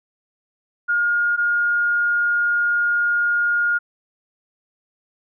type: tone pair in turn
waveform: sine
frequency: 1423 / 1423 Hz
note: F6 / F6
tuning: +32 / +32 cents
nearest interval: unison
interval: 0 cents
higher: neither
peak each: -16 dBFS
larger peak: neither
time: 0.88-1.37 / 1.37-3.79 s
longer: second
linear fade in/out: 20 ms
effects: none